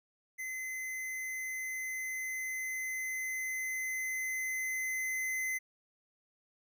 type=tone with level ramp; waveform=square; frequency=2047 Hz; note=C7; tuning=38 cents flat; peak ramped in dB=-38 to -33 dBFS; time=0.38-5.59 s; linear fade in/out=20 ms; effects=none